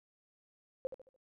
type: tone with echo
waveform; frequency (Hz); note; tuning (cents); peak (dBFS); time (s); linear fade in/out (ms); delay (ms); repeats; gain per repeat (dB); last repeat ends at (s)
sine; 523.3; C5; 0; -32; 0.85-0.87; 0; 73; 4; -9; 1.162
effects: none